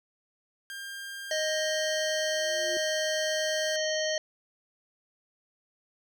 sawtooth tone, 1600 Hz, G6, 35 cents sharp, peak -34 dBFS, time 0.7-3.76 s, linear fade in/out 0 ms
harmonic tone, 622.3 Hz, D#5, in tune, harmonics 1 / 3 / 5 / 7 / 9 / 10, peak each -29 / -34 / -36 / -37 / -39 / -39 dBFS, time 1.31-4.18 s, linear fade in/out 2 ms
sine tone with exponential growth, 350 Hz, F4, 4 cents sharp, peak -34 dBFS, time 2.12-2.77 s, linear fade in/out 0 ms, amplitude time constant 140 ms
effects none

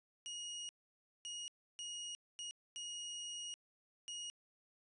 25% pulse tone bursts at uneven times, 2882 Hz, F#7, 46 cents flat, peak -40 dBFS, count 6, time 0.26-0.69 / 1.25-1.48 / 1.79-2.15 / 2.39-2.51 / 2.76-3.54 / 4.08-4.3 s, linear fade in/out 0 ms, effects resampled to 22050 Hz

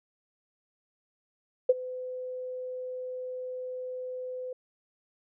sine tone with ADSR envelope, 507 Hz, B4, 45 cents sharp, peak -14 dBFS, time 1.69-4.53 s, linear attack 7 ms, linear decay 31 ms, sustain -20 dB, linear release 4 ms, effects none

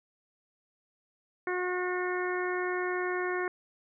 harmonic tone, 362.1 Hz, F#4, 37 cents flat, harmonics 1 / 2 / 3 / 4 / 5 / 6, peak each -31 / -39 / -38 / -38 / -37 / -42 dBFS, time 1.47-3.48 s, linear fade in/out 2 ms, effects none

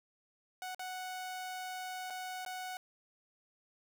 sawtooth tone with dropouts, 740 Hz, F#5, in tune, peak -36 dBFS, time 0.62-2.77 s, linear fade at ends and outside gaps 1 ms, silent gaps 0.747-0.794 / 2.101-2.105 / 2.45-2.462 s, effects none

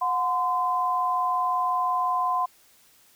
sine tone pair together, 727 / 1027.3 Hz, F#5 / C6, -31 / -32 cents, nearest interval tritone, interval 599 cents, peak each -27 / -23 dBFS, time 0.01-2.46 s, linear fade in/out 10 ms, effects white hiss -58 dBFS RMS until 3.15 s

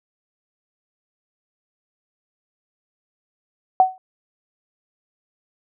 sine tone with exponential decay, 750 Hz, F#5, 23 cents sharp, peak -6 dBFS, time 3.8-3.98 s, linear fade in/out 1 ms, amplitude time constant 37 ms, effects none

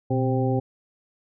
harmonic tone with a mistuned harmonic, 130.81 Hz, C3, in tune, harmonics 1 / 2 / 3 / 4 / 6, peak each -23 / -26 / -28 / -29 / -31 dBFS, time 0.1-0.6 s, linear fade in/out 10 ms, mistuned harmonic 1, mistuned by -110 cents, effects none

